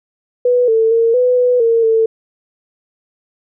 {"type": "tone with pitch steps", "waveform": "sine", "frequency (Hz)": [492.6, 447.4, 458.5, 498.8, 495.1, 459.1, 447.6], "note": ["B4", "A4", "A#4", "B4", "B4", "A#4", "A4"], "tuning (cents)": [-5, 29, -29, 17, 4, -26, 30], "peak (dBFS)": -9, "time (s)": [0.45, 2.06], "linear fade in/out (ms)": 5, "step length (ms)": 230, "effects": []}